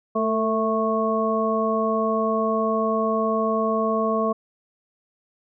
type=harmonic tone with a mistuned harmonic; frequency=220 Hz; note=A3; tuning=in tune; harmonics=1 / 2 / 3 / 5; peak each=-25 / -25 / -25 / -25 dBFS; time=0.15-4.33 s; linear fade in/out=10 ms; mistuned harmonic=2; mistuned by=+30 cents; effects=none